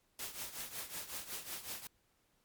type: noise with tremolo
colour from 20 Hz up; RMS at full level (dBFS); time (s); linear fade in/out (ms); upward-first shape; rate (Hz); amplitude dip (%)
white; -41; 0.19-1.87; 2; triangle; 5.4; 80
effects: pink hiss -75 dBFS RMS until 2.44 s + MP3 96 kbps